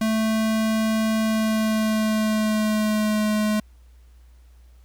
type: tone with pitch glide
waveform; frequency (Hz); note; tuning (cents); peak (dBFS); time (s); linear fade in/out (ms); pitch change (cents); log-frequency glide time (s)
square; 220 to 212.9; A3 to G#3; 0 to +43; -20; 0.01-3.6; 5; -57; 1.21-3.29
effects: added 60 Hz sine -47 dBFS peak until 4.84 s + pink hiss -64 dBFS RMS until 4.84 s